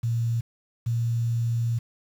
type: tone pair in turn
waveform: sine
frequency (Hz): 116.54 / 116.95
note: A#2 / A#2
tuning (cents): 0 / +6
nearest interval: unison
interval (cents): 6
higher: second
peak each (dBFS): -22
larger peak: neither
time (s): 0.03-0.41 / 0.86-1.79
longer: second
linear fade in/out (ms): 10
effects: 8-bit